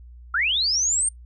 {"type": "linear sweep", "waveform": "sine", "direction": "up", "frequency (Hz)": [1300, 8850], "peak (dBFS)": -19, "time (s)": [0.34, 1.09], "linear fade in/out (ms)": 5, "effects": ["noise-tail reverb RT60 0.1 s tail -22 dB re dry", "added 60 Hz sine -41 dBFS peak until 1.25 s"]}